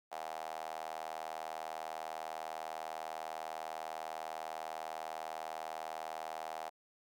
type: tone with high-pass filter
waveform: sawtooth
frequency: 80 Hz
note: D#2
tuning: 49 cents sharp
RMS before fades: -43 dBFS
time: 0.11-6.7 s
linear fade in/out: 20 ms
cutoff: 730 Hz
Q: 5.4
effects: none